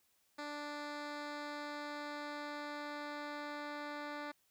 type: tone with low-pass filter sweep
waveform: 10% pulse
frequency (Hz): 293.7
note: D4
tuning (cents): 0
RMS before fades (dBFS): -44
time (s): 0.38-4.32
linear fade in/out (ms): 10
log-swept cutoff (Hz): 5100 to 3400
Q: 0.99
effects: white hiss -75 dBFS RMS until 4.5 s